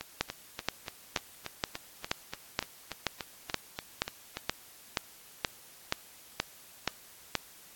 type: two click trains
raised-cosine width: 0.2 ms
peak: -9 / -19 dBFS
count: 16 / 16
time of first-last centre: 0.21-7.353 / 0.01-4.37 s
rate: 2.1 / 3.44 Hz
effects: white hiss -54 dBFS RMS until 7.75 s + AAC 64 kbps